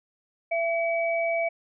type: tone pair together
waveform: sine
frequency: 669.9 / 2280 Hz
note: E5 / C#7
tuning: +28 / +48 cents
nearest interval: octave + major sixth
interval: 2120 cents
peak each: -24 / -29 dBFS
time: 0.51-1.49 s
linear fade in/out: 10 ms
effects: none